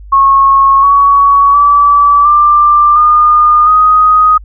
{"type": "tone with pitch steps", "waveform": "sine", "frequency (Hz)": [1094, 1123.5, 1153.7, 1184.8, 1216.7, 1249.4], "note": ["C#6", "C#6", "D6", "D6", "D#6", "D#6"], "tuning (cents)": [-23, 23, -31, 15, -39, 7], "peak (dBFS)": -3, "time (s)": [0.12, 4.38], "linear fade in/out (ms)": 10, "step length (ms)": 710, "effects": ["added 50 Hz sine -28 dBFS peak until 4.44 s"]}